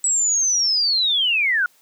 sine linear sweep, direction down, 7880 to 1400 Hz, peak -16 dBFS, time 0.04-1.66 s, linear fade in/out 2 ms, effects white hiss -57 dBFS RMS until 1.81 s + high-pass 200 Hz 12 dB/octave

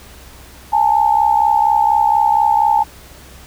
sine tone pair together, 830 / 894.2 Hz, G#5 / A5, -1 / +28 cents, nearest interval minor second, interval 129 cents, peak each -13 dBFS, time 0.72-2.84 s, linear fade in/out 20 ms, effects added 64 Hz sine -41 dBFS peak until 3.46 s + pink hiss -41 dBFS RMS until 3.46 s

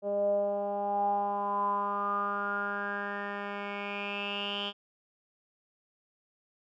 10% pulse tone with low-pass filter sweep, 202.4 Hz, G#3, 44 cents flat, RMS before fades -32 dBFS, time 0.02-4.73 s, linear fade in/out 50 ms, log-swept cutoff 550 to 3200 Hz, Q 9.3, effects none

